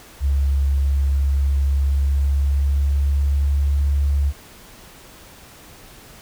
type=tone with pitch glide; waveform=sine; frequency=69.2 to 70.78 Hz; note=C#2 to C#2; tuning=-2 to +37 cents; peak=-15 dBFS; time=0.2-4.33 s; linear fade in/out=50 ms; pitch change=+39 cents; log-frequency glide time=1.77-3.7 s; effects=pink hiss -44 dBFS RMS until 6.21 s